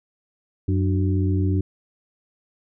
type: harmonic tone with a mistuned harmonic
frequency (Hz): 92.9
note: F#2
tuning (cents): +7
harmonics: 1 / 2 / 3 / 4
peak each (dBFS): -19 / -28 / -26 / -31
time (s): 0.68-1.61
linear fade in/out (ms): 5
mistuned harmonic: 3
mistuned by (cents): +91
effects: none